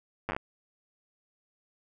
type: slowing click train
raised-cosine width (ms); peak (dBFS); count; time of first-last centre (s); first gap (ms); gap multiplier
0.5; -17; 7; 0.29-0.365; 9; 1.13
effects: none